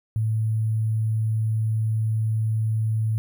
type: tone with sample-and-hold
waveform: sine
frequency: 110 Hz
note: A2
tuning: in tune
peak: -20 dBFS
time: 0.16-3.18 s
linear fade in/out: 0 ms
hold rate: 11025 Hz
effects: none